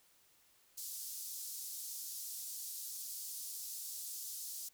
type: band-pass noise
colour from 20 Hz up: white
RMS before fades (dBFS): -45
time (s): 0.77-4.69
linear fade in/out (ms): 10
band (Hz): 4700 to 16000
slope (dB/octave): 24
effects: white hiss -69 dBFS RMS until 4.73 s